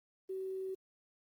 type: tone with quantisation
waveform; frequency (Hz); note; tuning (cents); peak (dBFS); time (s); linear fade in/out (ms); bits
sine; 380; F#4; +46; -37; 0.29-0.75; 10; 11
effects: Opus 24 kbps